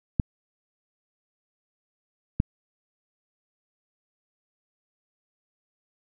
clicks, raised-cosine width 5 ms, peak -8 dBFS, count 2, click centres 0.198 / 2.401 s, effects none

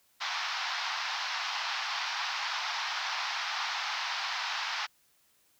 pink band-pass noise, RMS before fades -34 dBFS, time 0.2-4.87 s, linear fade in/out 20 ms, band 790 to 5500 Hz, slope 48 dB/octave, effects white hiss -68 dBFS RMS until 5.59 s

